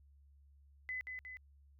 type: tone with echo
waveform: sine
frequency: 2016 Hz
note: B6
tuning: 35 cents sharp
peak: -38 dBFS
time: 0.89-1.01 s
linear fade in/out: 0 ms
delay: 180 ms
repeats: 2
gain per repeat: -4 dB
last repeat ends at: 1.37 s
effects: added 70 Hz sine -61 dBFS peak until 1.79 s